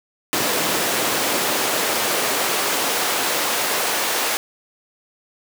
pink noise with high-pass filter sweep, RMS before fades -21 dBFS, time 0.33-4.37 s, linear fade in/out 0 ms, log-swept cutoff 280 to 560 Hz, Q 0.79, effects none

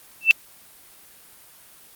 sine tone with exponential growth, 2663 Hz, E7, 17 cents sharp, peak -4 dBFS, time 0.21-0.31 s, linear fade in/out 0 ms, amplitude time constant 20 ms, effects white hiss -49 dBFS RMS until 1.95 s + Opus 32 kbps

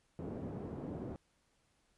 pink band-pass noise, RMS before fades -43 dBFS, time 0.19-1.16 s, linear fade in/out 0 ms, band 120 to 420 Hz, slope 12 dB/octave, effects pink hiss -75 dBFS RMS until 1.97 s + resampled to 24000 Hz

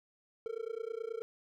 triangle tone with amplitude modulation, 452.9 Hz, A#4, 50 cents flat, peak -31 dBFS, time 0.46-1.22 s, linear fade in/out 0 ms, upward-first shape sine, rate 29.4 Hz, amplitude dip 100%, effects none

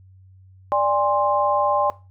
sine tone cluster, 589 / 815 / 1050 Hz, D5 / G#5 / C6, +5 / -33 / +6 cents, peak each -21 dBFS, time 0.72-1.9 s, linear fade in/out 0 ms, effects noise-tail reverb RT60 0.3 s tail -19 dB re dry + added 94 Hz sine -46 dBFS peak until 2.1 s

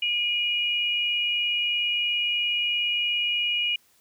sine tone pair together, 2427 / 2890 Hz, D#7 / F#7, -44 / -41 cents, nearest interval minor third, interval 303 cents, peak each -27 / -24 dBFS, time 0.02-3.76 s, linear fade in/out 5 ms, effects white hiss -62 dBFS RMS until 4 s

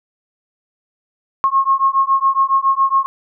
sine beating tone pair, 1079 / 1086.2 Hz, C#6 / C#6, -47 / -36 cents, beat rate 7.2 Hz, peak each -15 dBFS, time 1.44-3.06 s, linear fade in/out 0 ms, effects none

